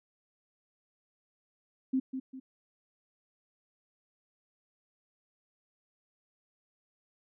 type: tone with echo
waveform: sine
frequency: 262.2 Hz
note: C4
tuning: 4 cents sharp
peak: -25 dBFS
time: 1.93-2 s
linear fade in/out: 10 ms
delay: 200 ms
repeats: 2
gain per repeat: -8 dB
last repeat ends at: 2.4 s
effects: none